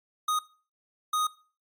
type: tone bursts at uneven times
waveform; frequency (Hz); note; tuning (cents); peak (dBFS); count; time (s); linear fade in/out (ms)
square; 1244.5; D#6; 0; -25; 2; 0.28-0.39 / 1.13-1.27; 5
effects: noise-tail reverb RT60 0.4 s tail -20 dB re dry + MP3 64 kbps